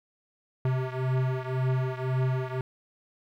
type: beating tone pair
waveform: square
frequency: 128.7 / 130.6 Hz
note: C3 / C3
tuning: -28 / -3 cents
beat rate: 1.9 Hz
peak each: -28 / -31 dBFS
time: 0.65-2.61 s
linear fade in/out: 2 ms
effects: low-pass 2000 Hz 12 dB/octave + 10-bit